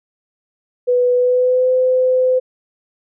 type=tone with pitch glide; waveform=sine; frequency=493.9 to 510.7 Hz; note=B4 to C5; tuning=0 to -42 cents; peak=-11 dBFS; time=0.87-2.4 s; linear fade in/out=20 ms; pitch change=+58 cents; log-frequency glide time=1.15-1.71 s; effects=none

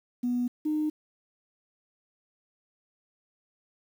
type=tone pair in turn; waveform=sine; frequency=245 / 305.7 Hz; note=B3 / D#4; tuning=-14 / -30 cents; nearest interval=major third; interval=384 cents; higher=second; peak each=-24 dBFS; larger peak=neither; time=0.23-0.48 / 0.65-0.9 s; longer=neither; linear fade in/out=10 ms; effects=tanh soft clip ceiling -20 dBFS + 9-bit

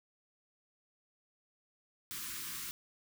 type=band-stop noise; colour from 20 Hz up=white; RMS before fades=-42 dBFS; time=2.11-2.71 s; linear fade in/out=0 ms; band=380 to 1000 Hz; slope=96 dB/octave; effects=none

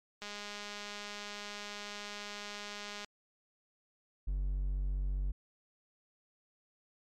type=click train; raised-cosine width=0.2 ms; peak=-26 dBFS; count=583; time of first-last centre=0.22-3.045 s; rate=206 Hz
type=tone; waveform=triangle; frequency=47.52 Hz; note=F#1; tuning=47 cents sharp; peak=-29 dBFS; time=4.27-5.32 s; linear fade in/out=10 ms
effects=MP3 96 kbps

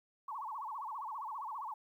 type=tone with vibrato; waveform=sine; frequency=987.8 Hz; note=B5; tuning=in tune; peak=-39 dBFS; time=0.28-1.74 s; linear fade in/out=5 ms; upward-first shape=sine; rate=15 Hz; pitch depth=260 cents each way; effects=12-bit

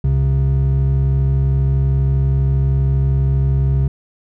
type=tone pair together; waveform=triangle; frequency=67.45 / 134.9 Hz; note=C#2 / C#3; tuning=-47 / -47 cents; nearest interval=octave; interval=1200 cents; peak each=-13 / -12 dBFS; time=0.04-3.88 s; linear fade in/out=5 ms; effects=tanh soft clip ceiling -6 dBFS

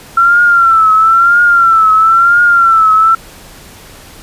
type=tone with vibrato; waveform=sine; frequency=1354 Hz; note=E6; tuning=46 cents sharp; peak=-4 dBFS; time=0.17-3.15 s; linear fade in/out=5 ms; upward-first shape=triangle; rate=1 Hz; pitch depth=96 cents each way; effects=pink hiss -35 dBFS RMS until 4.22 s + resampled to 32000 Hz

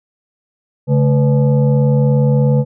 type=tone with frequency modulation; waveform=sine; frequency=140 Hz; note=C#3; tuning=18 cents sharp; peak=-9 dBFS; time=0.87-2.65 s; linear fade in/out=50 ms; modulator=357 Hz; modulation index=0.8; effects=none

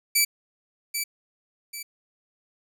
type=tone with echo; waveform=10% pulse; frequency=2313 Hz; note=D7; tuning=27 cents flat; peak=-9 dBFS; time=0.15-0.25 s; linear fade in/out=10 ms; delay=790 ms; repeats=2; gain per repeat=-8 dB; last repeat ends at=1.83 s; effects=none

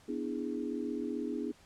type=chord; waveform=sine; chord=E dominant seventh; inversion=second; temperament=equal; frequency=246.9 / 293.7 / 329.6 / 415.3 Hz; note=B3 / D4 / E4 / G#4; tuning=0 / 0 / 0 / 0 cents; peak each=-38 / -38 / -40 / -40 dBFS; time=0.08-1.52 s; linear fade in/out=10 ms; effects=pink hiss -61 dBFS RMS until 1.65 s + low-pass 9000 Hz 12 dB/octave

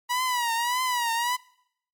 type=tone with vibrato; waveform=sawtooth; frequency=969 Hz; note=B5; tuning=33 cents flat; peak=-20 dBFS; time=0.09-1.37 s; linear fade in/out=20 ms; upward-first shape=triangle; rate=1.7 Hz; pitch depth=110 cents each way; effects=noise-tail reverb RT60 0.7 s tail -23 dB re dry + MP3 96 kbps

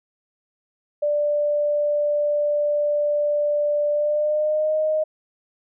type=tone with pitch glide; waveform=sine; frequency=589 to 620.4 Hz; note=D5 to D#5; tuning=+5 to -5 cents; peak=-18 dBFS; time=1.02-5.04 s; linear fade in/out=10 ms; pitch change=+90 cents; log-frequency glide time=3.91-4.75 s; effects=none

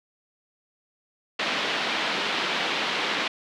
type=band-pass noise; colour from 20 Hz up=white; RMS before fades=-27 dBFS; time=1.39-3.28 s; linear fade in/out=5 ms; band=190 to 3700 Hz; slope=24 dB/octave; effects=none

